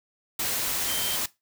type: tone in noise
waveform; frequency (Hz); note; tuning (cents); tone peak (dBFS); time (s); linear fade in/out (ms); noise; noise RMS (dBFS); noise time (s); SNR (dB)
sine; 3136; G7; 0; -32; 0.88-1.16; 5; white; -28; 0.39-1.26; -7
effects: noise-tail reverb RT60 0.2 s tail -18 dB re dry